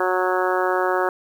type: harmonic tone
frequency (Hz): 183.9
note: F#3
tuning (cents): -10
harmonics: 2 / 3 / 4 / 5 / 6 / 7 / 8 / 9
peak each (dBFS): -23 / -25 / -26 / -27 / -28 / -28 / -29 / -30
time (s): 0-1.09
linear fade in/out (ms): 2
effects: 8-bit